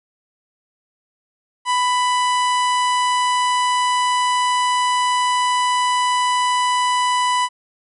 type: harmonic tone with a mistuned harmonic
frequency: 993 Hz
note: B5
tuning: 9 cents sharp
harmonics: 1 / 2 / 3 / 4 / 5 / 6 / 7 / 8 / 9 / 10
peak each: -16 / -26 / -26 / -34 / -35 / -38 / -38 / -36 / -37 / -38 dBFS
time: 1.65-7.49 s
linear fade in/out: 50 ms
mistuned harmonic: 7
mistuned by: +17 cents
effects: none